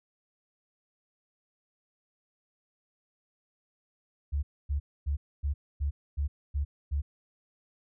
sine tone bursts, 71.6 Hz, D2, 43 cents flat, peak -26 dBFS, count 8, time 4.32-7.02 s, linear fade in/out 20 ms, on 110 ms, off 260 ms, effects none

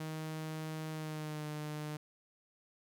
sawtooth tone with pitch glide, 157.1 to 151.22 Hz, D#3 to D#3, +17 to -49 cents, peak -35 dBFS, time 0-1.97 s, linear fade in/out 5 ms, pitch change -66 cents, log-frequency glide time 0.91-1.46 s, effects none

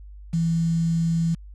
sine tone with quantisation, 165.9 Hz, E3, 11 cents sharp, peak -19 dBFS, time 0.33-1.35 s, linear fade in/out 10 ms, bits 7, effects added 50 Hz sine -39 dBFS peak until 1.54 s + resampled to 24000 Hz

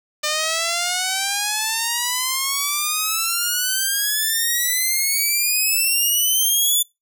5% pulse exponential sweep, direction up, 598 to 3495 Hz, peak -8 dBFS, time 0.23-6.83 s, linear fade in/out 10 ms, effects noise-tail reverb RT60 0.2 s tail -24 dB re dry

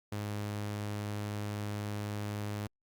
sawtooth tone, 103.83 Hz, G#2, in tune, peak -31 dBFS, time 0.12-2.67 s, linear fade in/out 5 ms, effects Opus 48 kbps

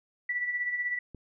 sine tone with tremolo, 1960 Hz, B6, 14 cents flat, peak -26 dBFS, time 0.29-0.99 s, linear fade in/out 5 ms, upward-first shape sine, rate 16 Hz, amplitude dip 55%
click, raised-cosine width 3 ms, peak -31 dBFS, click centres 1.147 s
effects none

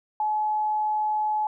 sine tone, 853 Hz, G#5, 46 cents sharp, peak -22 dBFS, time 0.2-1.47 s, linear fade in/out 2 ms, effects none

